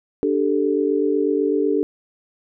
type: chord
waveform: sine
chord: D suspended fourth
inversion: none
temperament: equal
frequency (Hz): 293.7 / 392 / 440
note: D4 / G4 / A4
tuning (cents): 0 / 0 / 0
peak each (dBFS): -21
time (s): 0.23-1.83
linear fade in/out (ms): 0
effects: none